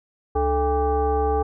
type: tone with frequency modulation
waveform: sine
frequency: 435.7 Hz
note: A4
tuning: 17 cents flat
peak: -18 dBFS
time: 0.35-1.43 s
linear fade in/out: 10 ms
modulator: 366 Hz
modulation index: 1.3
effects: none